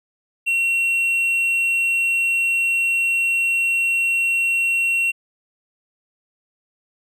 triangle tone, 2730 Hz, F7, 40 cents flat, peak -15 dBFS, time 0.46-5.12 s, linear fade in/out 20 ms, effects none

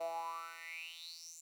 10% pulse tone with high-pass filter sweep, 165.5 Hz, E3, 7 cents sharp, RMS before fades -45 dBFS, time 0-1.41 s, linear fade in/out 10 ms, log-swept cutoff 610 to 7300 Hz, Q 8.7, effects none

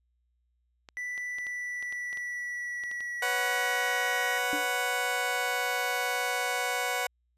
clicks, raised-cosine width 0.2 ms, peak -29 dBFS, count 11, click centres 0.888 / 1.178 / 1.385 / 1.468 / 1.826 / 1.925 / 2.129 / 2.173 / 2.837 / 2.914 / 3.006 s
triangle tone with pitch glide, 1975.5 to 1911.5 Hz, B6 to A#6, 0 to +43 cents, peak -31 dBFS, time 0.97-4.38 s, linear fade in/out 0 ms, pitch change -57 cents, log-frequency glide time 1.27-4.24 s
15% pulse chord, B suspended second, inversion none, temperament just, 493.9 / 555.6 / 740.8 Hz, B4 / C#5 / F#5, 0 / +4 / +2 cents, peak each -27 / -30 / -24 dBFS, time 3.22-7.07 s, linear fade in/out 5 ms
sine tone with exponential decay, 293.7 Hz, D4, in tune, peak -29 dBFS, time 4.53-4.71 s, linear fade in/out 0 ms, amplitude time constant 37 ms
effects added 60 Hz sine -70 dBFS peak until 7.37 s + resampled to 32000 Hz

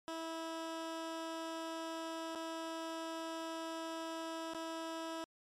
15% pulse tone with dropouts, 326.2 Hz, E4, 18 cents flat, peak -34 dBFS, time 0.08-5.24 s, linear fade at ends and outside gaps 0 ms, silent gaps 2.35-2.356 / 4.535-4.547 s, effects low-pass 9000 Hz 12 dB/octave + MP3 96 kbps

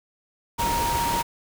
sine tone in noise, 938 Hz, A#5, 11 cents sharp, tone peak -23 dBFS, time 0.58-1.23 s, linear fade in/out 20 ms, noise pink, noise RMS -28 dBFS, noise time 0.58-1.23 s, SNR +2 dB, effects none

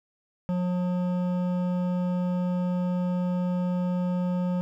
triangle tone with hard clipping, 179.6 Hz, F3, 49 cents sharp, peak -26 dBFS, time 0.49-4.61 s, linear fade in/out 0 ms, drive 15 dB, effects none

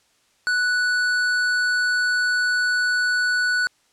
sine tone with hard clipping, 1480 Hz, F#6, in tune, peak -20 dBFS, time 0.47-3.67 s, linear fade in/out 0 ms, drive 12 dB, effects white hiss -62 dBFS RMS until 3.92 s + low-pass 8000 Hz 12 dB/octave

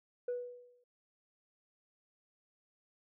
sine tone with exponential decay, 490 Hz, B4, 14 cents flat, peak -30 dBFS, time 0.28-0.84 s, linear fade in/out 5 ms, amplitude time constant 120 ms, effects tanh soft clip ceiling -31 dBFS

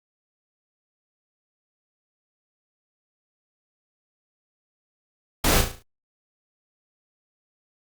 pink noise with echo, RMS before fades -20 dBFS, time 5.44-5.61 s, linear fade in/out 5 ms, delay 36 ms, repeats 6, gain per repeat -6 dB, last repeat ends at 5.826 s, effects Opus 48 kbps

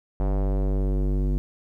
square tone with low-pass filter sweep, 48.66 Hz, G1, 12 cents flat, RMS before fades -23 dBFS, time 0.2-1.38 s, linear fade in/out 0 ms, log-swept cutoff 760 to 290 Hz, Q 1.4, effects 10-bit

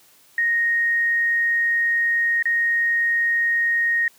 sine tone with dropouts, 1864.7 Hz, A#6, in tune, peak -17 dBFS, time 0.38-4.08 s, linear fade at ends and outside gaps 2 ms, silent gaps 2.426-2.455 s, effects white hiss -54 dBFS RMS until 4.18 s + high-pass 100 Hz 12 dB/octave

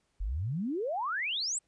sine exponential sweep, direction up, 41.2 to 8290 Hz, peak -30 dBFS, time 0.2-1.59 s, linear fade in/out 10 ms, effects pink hiss -75 dBFS RMS until 1.67 s + resampled to 22050 Hz

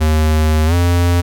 square tone with pitch glide, 77.78 to 87.31 Hz, D#2 to F2, 0 to 0 cents, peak -11 dBFS, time 0-1.22 s, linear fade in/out 20 ms, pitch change +200 cents, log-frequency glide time 0.66-0.74 s, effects none

